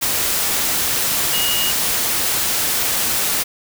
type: tone in noise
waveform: sine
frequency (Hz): 2873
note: F7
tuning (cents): +48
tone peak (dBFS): -21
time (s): 1.32-1.72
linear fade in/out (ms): 20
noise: white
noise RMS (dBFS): -19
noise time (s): 0.01-3.44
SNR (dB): -5
effects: none